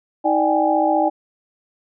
sine tone cluster, 317.7 / 593 / 775 / 830 Hz, D#4 / D5 / G5 / G#5, +36 / +17 / -20 / -1 cents, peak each -20 dBFS, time 0.24-1.1 s, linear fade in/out 20 ms, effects none

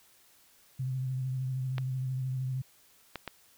sine tone with vibrato, 130 Hz, C3, 11 cents flat, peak -30 dBFS, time 0.79-2.62 s, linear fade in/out 10 ms, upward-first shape triangle, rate 13 Hz, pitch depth 40 cents each way
clicks, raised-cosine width 0.3 ms, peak -20 dBFS, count 3, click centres 1.782 / 3.157 / 3.277 s
effects white hiss -62 dBFS RMS until 3.57 s

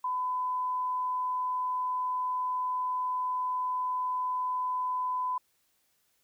sine tone, 1006 Hz, B5, 32 cents sharp, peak -28 dBFS, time 0.04-5.38 s, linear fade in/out 5 ms, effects white hiss -72 dBFS RMS until 6.23 s

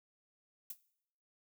violet noise with exponential decay, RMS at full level -37 dBFS, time 0.7-0.78 s, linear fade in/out 5 ms, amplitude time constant 16 ms, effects noise-tail reverb RT60 0.7 s tail -19 dB re dry

